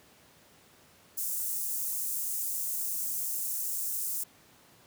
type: high-pass noise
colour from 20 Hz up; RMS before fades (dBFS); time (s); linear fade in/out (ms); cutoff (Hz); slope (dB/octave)
white; -33; 1.17-4.24; 10; 7100; 24
effects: pink hiss -59 dBFS RMS until 4.86 s + high-pass 100 Hz 12 dB/octave